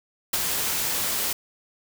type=noise with ADSR envelope; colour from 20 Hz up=white; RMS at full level=-22 dBFS; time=0.33-1.33 s; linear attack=6 ms; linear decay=30 ms; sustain=-4 dB; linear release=4 ms; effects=none